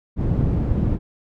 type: low-pass noise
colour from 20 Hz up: white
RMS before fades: -20 dBFS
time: 0.16-0.99 s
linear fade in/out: 50 ms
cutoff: 150 Hz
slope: 12 dB/octave
effects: none